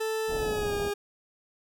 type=tone with pitch glide; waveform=40% pulse; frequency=440 to 408.2 Hz; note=A4 to G#4; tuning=0 to -30 cents; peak=-27 dBFS; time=0-0.94 s; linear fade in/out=10 ms; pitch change=-130 cents; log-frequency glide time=0.35-0.74 s
type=low-pass noise; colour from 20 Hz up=pink; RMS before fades=-36 dBFS; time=0.27-0.92 s; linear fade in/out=50 ms; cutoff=890 Hz; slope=96 dB/octave
effects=none